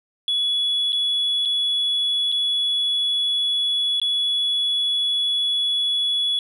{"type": "tone with dropouts", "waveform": "sine", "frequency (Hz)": 3393, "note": "G#7", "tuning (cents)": 36, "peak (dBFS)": -17, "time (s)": [0.28, 6.39], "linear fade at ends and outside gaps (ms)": 1, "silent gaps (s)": [[0.922, 0.929], [1.452, 1.456], [2.318, 2.323], [4, 4.016]], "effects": ["tanh soft clip ceiling -16 dBFS"]}